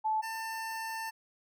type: tone pair in turn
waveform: sine / 25% pulse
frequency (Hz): 870 / 894.5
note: A5 / A5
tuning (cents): -20 / +28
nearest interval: unison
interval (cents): 48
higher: second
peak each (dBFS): -27 / -32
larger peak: first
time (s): 0.04-0.22 / 0.22-1.11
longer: second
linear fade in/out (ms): 20
effects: none